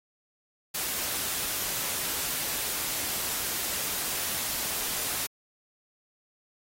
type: noise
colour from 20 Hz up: white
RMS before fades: -31 dBFS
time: 0.74-5.27 s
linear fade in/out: 10 ms
effects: AAC 48 kbps